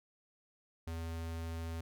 square tone, 82.41 Hz, E2, in tune, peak -39 dBFS, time 0.87-1.81 s, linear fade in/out 5 ms, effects none

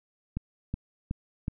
click train, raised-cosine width 5 ms, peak -18 dBFS, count 4, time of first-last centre 0.37-1.481 s, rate 2.7 Hz, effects none

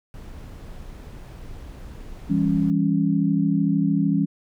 brown noise, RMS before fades -38 dBFS, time 0.14-2.7 s, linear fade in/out 0 ms
sine chord, C# diminished, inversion first, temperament just, 166.31 / 199.57 / 277.2 Hz, E3 / G3 / C#4, +16 / +31 / 0 cents, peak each -22 dBFS, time 2.29-4.26 s, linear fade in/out 20 ms
effects none

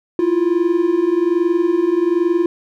triangle tone pair together, 330 / 351.2 Hz, E4 / F4, +2 / +10 cents, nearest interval minor second, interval 108 cents, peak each -16 / -13 dBFS, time 0.19-2.46 s, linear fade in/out 2 ms, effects none

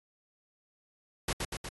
pink noise with echo, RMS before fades -30 dBFS, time 1.28-1.33 s, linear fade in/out 5 ms, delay 120 ms, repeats 3, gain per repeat -3 dB, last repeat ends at 1.69 s, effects AAC 32 kbps

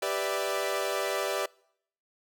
sawtooth chord, E minor seventh, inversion first, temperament equal with one note detuned, 393.1 / 493.9 / 587.3 / 659.3 Hz, G4 / B4 / D5 / E5, +5 / 0 / 0 / 0 cents, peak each -30 / -31 / -28 / -31 dBFS, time 0.02-1.46 s, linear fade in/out 5 ms, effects noise-tail reverb RT60 0.7 s tail -25 dB re dry

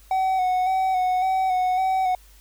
triangle tone with vibrato, 747 Hz, F#5, 16 cents sharp, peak -17 dBFS, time 0.11-2.15 s, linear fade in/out 2 ms, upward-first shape square, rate 1.8 Hz, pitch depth 25 cents each way, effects added 50 Hz sine -49 dBFS peak until 2.4 s + white hiss -55 dBFS RMS until 2.4 s

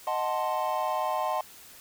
triangle chord, D# diminished seventh, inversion none, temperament equal, 622.3 / 740 / 880 / 1046.5 Hz, D#5 / F#5 / A5 / C6, 0 / 0 / 0 / 0 cents, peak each -30 dBFS, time 0.07-1.41 s, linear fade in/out 2 ms, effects white hiss -50 dBFS RMS until 1.8 s

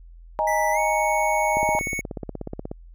sine chord, D# suspended fourth, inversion none, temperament equal, 622.3 / 830.6 / 932.3 Hz, D#5 / G#5 / A#5, 0 / 0 / 0 cents, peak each -24 dBFS, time 0.39-1.79 s, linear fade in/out 0 ms
square tone with pitch glide, 1975.5 to 2217 Hz, B6 to C#7, 0 to 0 cents, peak -27 dBFS, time 0.47-2.01 s, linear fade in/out 5 ms, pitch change +200 cents, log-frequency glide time 0.72-0.79 s
click train, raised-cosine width 2 ms, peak -17 dBFS, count 20, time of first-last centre 1.57-2.715 s, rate 16.6 Hz
effects added 42 Hz sine -42 dBFS peak until 2.94 s

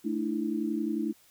sine chord, A suspended fourth, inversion none, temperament equal with one note detuned, 220 / 298.5 / 329.6 Hz, A3 / D4 / E4, 0 / +28 / 0 cents, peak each -32 dBFS, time 0.04-1.13 s, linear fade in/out 20 ms, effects white hiss -61 dBFS RMS until 1.3 s

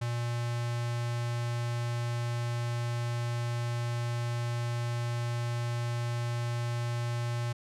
square tone with notch filter, 119.2 Hz, A#2, 39 cents sharp, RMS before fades -32 dBFS, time 0.01-7.53 s, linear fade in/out 10 ms, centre 300 Hz, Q 1.2, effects low-pass 9000 Hz 12 dB/octave

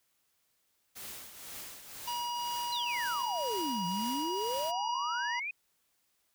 white noise with tremolo, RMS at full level -43 dBFS, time 0.95-4.72 s, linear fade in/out 20 ms, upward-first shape triangle, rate 2 Hz, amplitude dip 65%
harmonic tone, 960 Hz, B5, 49 cents flat, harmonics 1 / 3 / 5 / 6, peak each -34 / -41 / -45 / -48 dBFS, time 2.07-5.4 s, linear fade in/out 10 ms
sine exponential two-way sweep, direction down then up, 4186 to 170 to 2541 Hz, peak -34 dBFS, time 2.72-5.51 s, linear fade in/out 5 ms, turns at 3.86 s
effects white hiss -75 dBFS RMS until 6.34 s

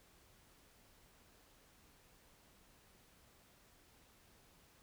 silence, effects pink hiss -67 dBFS RMS until 4.82 s

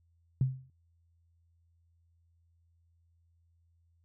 sine tone with exponential decay, 130.81 Hz, C3, in tune, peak -21 dBFS, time 0.41-0.7 s, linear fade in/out 2 ms, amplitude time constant 62 ms, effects added 84 Hz sine -66 dBFS peak until 4.04 s

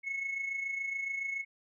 sine tone with amplitude modulation, 2191 Hz, C#7, 21 cents flat, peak -29 dBFS, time 0.03-1.45 s, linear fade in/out 50 ms, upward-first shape sine, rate 27.1 Hz, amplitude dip 60%, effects tanh soft clip ceiling -29 dBFS

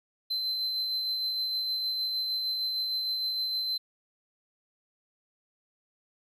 triangle tone with tremolo, 4076 Hz, C8, 46 cents flat, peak -26 dBFS, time 0.3-3.78 s, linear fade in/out 10 ms, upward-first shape sine, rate 6.5 Hz, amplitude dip 25%, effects none

